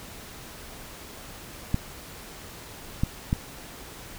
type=clicks; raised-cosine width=5 ms; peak=-10 dBFS; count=3; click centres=1.744 / 3.035 / 3.329 s; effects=pink hiss -43 dBFS RMS until 4.18 s